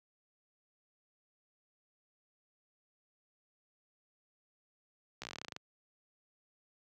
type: slowing click train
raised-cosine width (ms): 0.2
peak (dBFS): -24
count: 14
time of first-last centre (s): 5.22-5.564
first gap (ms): 15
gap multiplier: 1.09
effects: high-pass 100 Hz 12 dB/octave